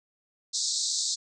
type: band-pass noise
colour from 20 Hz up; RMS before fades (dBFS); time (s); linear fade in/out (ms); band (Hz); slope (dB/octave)
pink; -29; 0.53-1.16; 20; 3800 to 8100; 96
effects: none